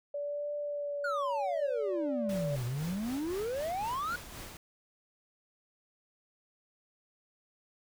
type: tone with vibrato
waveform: sine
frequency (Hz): 576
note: D5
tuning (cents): -34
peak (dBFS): -33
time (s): 0.14-2.56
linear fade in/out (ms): 5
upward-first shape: triangle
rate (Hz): 0.63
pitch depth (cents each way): 33
type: exponential two-way sweep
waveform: triangle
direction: down then up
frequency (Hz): 1480 to 116.9 to 1480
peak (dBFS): -30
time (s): 1.04-4.16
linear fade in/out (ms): 5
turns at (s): 2.65
type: noise with tremolo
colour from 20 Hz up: pink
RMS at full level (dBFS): -44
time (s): 2.29-4.57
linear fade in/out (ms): 2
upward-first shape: sine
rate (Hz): 3.9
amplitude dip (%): 40
effects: none